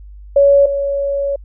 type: tone pair in turn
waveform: sine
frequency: 562 / 560 Hz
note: C#5 / C#5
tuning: +24 / +18 cents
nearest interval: unison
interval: 6 cents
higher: first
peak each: -6 / -15 dBFS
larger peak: first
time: 0.36-0.66 / 0.66-1.36 s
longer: second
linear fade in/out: 5 ms
effects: added 50 Hz sine -33 dBFS peak until 1.44 s